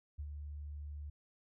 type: tone with ADSR envelope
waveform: sine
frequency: 73.42 Hz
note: D2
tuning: in tune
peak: -38 dBFS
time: 0.18-1.1 s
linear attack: 17 ms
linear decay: 61 ms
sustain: -4 dB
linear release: 6 ms
effects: none